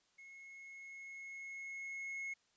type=tone with level ramp; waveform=triangle; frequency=2174 Hz; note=C#7; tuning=34 cents flat; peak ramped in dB=-52 to -38 dBFS; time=0.18-2.34 s; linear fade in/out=10 ms; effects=white hiss -75 dBFS RMS until 2.56 s + resampled to 16000 Hz